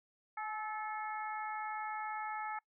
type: harmonic tone with a mistuned harmonic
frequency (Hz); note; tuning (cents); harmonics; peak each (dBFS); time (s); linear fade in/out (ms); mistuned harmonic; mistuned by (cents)
434.4; A4; -22; 2 / 3 / 4 / 5; -40 / -43 / -47 / -48; 0.37-2.59; 5; 2; -27
effects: noise-tail reverb RT60 0.1 s tail -23 dB re dry